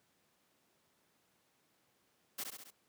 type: noise with echo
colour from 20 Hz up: white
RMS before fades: -40 dBFS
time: 2.38-2.44 s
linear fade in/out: 10 ms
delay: 67 ms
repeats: 4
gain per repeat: -4 dB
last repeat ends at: 2.708 s
effects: pink hiss -74 dBFS RMS until 2.88 s + high-pass 150 Hz 12 dB/octave